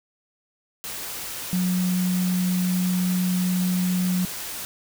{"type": "tone in noise", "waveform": "sine", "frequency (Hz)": 181.8, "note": "F#3", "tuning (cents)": -30, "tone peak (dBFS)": -20, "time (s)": [1.53, 4.25], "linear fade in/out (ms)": 0, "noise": "white", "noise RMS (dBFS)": -33, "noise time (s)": [0.84, 4.65], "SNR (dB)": 10, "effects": []}